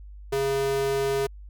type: tone with high-pass filter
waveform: square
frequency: 137 Hz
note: C#3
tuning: 20 cents flat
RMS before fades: -25 dBFS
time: 0.32-1.27 s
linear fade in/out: 10 ms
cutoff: 330 Hz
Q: 4.2
effects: added 50 Hz sine -40 dBFS peak until 1.49 s